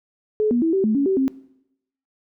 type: tone with pitch steps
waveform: sine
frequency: 427.6 / 240.2 / 326.4 / 385.5 / 216.3 / 279.8 / 383.6 / 266.4 Hz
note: A4 / B3 / E4 / G4 / A3 / C#4 / G4 / C4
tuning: -49 / -48 / -17 / -29 / -29 / +16 / -37 / +31 cents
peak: -16 dBFS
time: 0.4-1.28 s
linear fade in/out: 0 ms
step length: 110 ms
effects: noise-tail reverb RT60 0.8 s tail -20 dB re dry